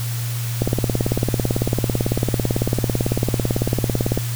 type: click train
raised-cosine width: 2 ms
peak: -5 dBFS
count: 65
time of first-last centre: 0.62-4.176 s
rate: 18 Hz
effects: added 118 Hz sine -22 dBFS peak until 4.35 s + white hiss -32 dBFS RMS until 4.35 s